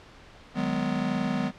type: chord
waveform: square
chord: G# minor seventh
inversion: second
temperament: just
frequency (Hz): 155.74 / 186.89 / 207.7 / 249.2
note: D#3 / F#3 / G#3 / B3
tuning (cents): +2 / +18 / 0 / +16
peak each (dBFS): -35 / -32 / -32 / -30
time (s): 0.54-1.52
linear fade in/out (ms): 50
effects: pink hiss -50 dBFS RMS until 1.58 s + low-pass 4000 Hz 12 dB/octave